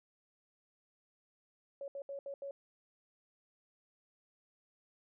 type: tone bursts at uneven times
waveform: sine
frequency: 557 Hz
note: C#5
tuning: 8 cents sharp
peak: -40 dBFS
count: 5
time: 1.81-1.88 / 1.95-2.02 / 2.09-2.19 / 2.26-2.34 / 2.42-2.51 s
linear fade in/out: 2 ms
effects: none